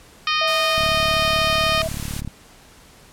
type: harmonic tone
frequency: 617 Hz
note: D#5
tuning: 15 cents flat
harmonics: 2 / 3 / 4 / 5 / 6 / 7 / 8 / 9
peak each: -22 / -28 / -24 / -25 / -29 / -30 / -31 / -33 dBFS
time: 0.27-1.82 s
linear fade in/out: 2 ms
type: tone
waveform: sine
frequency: 646 Hz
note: E5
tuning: 35 cents flat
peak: -23 dBFS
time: 0.41-1.88 s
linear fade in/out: 5 ms
type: noise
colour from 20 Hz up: white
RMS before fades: -33 dBFS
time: 0.47-2.21 s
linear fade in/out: 10 ms
type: click train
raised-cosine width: 5 ms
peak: -17 dBFS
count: 55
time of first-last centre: 0.78-2.276 s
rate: 36.1 Hz
effects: pink hiss -48 dBFS RMS until 3.12 s + low-pass 12000 Hz 12 dB/octave